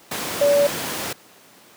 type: tone in noise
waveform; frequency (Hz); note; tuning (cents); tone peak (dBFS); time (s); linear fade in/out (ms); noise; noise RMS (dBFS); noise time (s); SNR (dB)
sine; 573; D5; -43; -13; 0.41-0.67; 5; pink; -26; 0.11-1.13; +10
effects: pink hiss -49 dBFS RMS until 1.76 s + high-pass 200 Hz 12 dB/octave